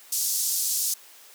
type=band-pass noise; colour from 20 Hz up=pink; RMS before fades=-26 dBFS; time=0.12-0.94 s; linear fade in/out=5 ms; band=5400 to 16000 Hz; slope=24 dB/octave; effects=white hiss -50 dBFS RMS until 1.34 s + high-pass 400 Hz 12 dB/octave